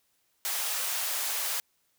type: high-pass noise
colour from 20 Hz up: white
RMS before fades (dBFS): -31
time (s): 0.45-1.6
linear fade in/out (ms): 0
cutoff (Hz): 540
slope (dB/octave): 24
effects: white hiss -72 dBFS RMS until 1.98 s